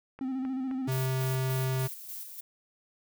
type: click train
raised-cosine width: 0.5 ms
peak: -31 dBFS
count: 7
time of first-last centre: 0.19-1.757 s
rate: 3.83 Hz
type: tone with vibrato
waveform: triangle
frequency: 261.6 Hz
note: C4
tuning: in tune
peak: -28 dBFS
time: 0.21-0.88 s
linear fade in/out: 2 ms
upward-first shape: square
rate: 14 Hz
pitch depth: 35 cents each way
type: tone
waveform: square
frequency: 130.81 Hz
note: C3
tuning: in tune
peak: -28 dBFS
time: 0.87-1.88 s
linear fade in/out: 20 ms
type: noise with tremolo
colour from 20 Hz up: violet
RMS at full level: -40 dBFS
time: 0.91-2.41 s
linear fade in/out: 10 ms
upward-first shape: square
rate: 3.4 Hz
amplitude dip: 45%
effects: none